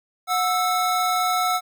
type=tone pair together; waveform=square; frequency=729.8 / 1318.5 Hz; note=F#5 / E6; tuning=-24 / 0 cents; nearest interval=minor seventh; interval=1024 cents; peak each=-23 dBFS; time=0.27-1.61 s; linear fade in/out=50 ms; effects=none